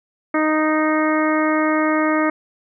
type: harmonic tone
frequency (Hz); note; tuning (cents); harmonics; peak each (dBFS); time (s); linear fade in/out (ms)
310; D#4; -6; 1 / 2 / 3 / 4 / 5 / 6 / 7; -18 / -22 / -27 / -23 / -29 / -27 / -28; 0.34-2.3; 5
effects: none